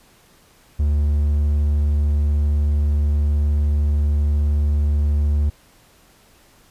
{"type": "tone", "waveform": "triangle", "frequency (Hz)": 73.42, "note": "D2", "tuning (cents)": 0, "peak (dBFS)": -13, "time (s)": [0.79, 5.5], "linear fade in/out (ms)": 10, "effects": ["pink hiss -53 dBFS RMS until 6.7 s", "resampled to 32000 Hz"]}